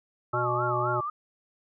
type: tone with vibrato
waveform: sine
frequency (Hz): 1269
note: D#6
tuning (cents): +34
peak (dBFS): -29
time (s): 0.33-1.1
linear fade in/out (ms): 5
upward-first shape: sine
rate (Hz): 3.9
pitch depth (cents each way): 160
type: harmonic tone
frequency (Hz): 122.1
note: B2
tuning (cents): -19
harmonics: 1 / 3 / 5 / 7 / 9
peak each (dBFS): -32 / -32 / -32 / -32 / -32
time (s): 0.33-1.01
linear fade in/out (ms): 10
effects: none